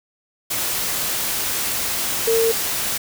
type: tone in noise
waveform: sine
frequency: 454.3 Hz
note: A#4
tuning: 45 cents flat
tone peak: -15 dBFS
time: 2.27-2.52 s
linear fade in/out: 10 ms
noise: white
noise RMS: -23 dBFS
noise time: 0.5-2.98 s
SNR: +5 dB
effects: none